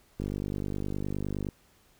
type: click train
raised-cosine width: 3 ms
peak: -20 dBFS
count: 65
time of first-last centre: 0.2-1.488 s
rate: 49.7 Hz
effects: pink hiss -63 dBFS RMS until 1.99 s